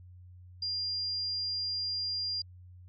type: tone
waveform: sine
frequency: 4800 Hz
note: D8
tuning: 37 cents sharp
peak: -31 dBFS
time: 0.62-2.42 s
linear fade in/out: 5 ms
effects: added 90 Hz sine -49 dBFS peak until 2.88 s + AAC 64 kbps